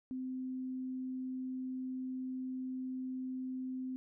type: tone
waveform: sine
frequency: 257.9 Hz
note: C4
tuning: 25 cents flat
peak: -37 dBFS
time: 0.11-3.96 s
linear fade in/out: 0 ms
effects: none